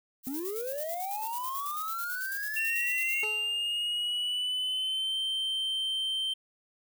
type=noise with tremolo; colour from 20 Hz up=violet; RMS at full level=-38 dBFS; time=0.23-3.24 s; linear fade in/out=50 ms; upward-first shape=square; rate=9.1 Hz; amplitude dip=55%
type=linear sweep; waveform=triangle; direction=up; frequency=250 to 2186 Hz; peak=-31 dBFS; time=0.27-3.24 s; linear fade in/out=0 ms
type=tone with pitch glide; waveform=triangle; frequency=2732 to 3120 Hz; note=F7 to G7; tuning=-39 to -9 cents; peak=-27 dBFS; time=2.56-6.34 s; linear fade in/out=10 ms; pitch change=+230 cents; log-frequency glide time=3.05-5.17 s
type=tone with exponential decay; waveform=25% pulse; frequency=428.3 Hz; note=A4; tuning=47 cents flat; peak=-31 dBFS; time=3.23-3.79 s; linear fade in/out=1 ms; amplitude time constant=120 ms
effects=none